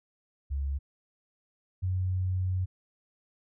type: tone pair in turn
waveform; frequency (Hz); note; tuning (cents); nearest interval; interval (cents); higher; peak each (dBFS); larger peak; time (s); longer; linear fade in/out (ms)
sine; 69.3 / 92.5; C#2 / F#2; 0 / 0; perfect fourth; 500; second; -28 / -26; second; 0.5-0.79 / 1.82-2.66; second; 20
effects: none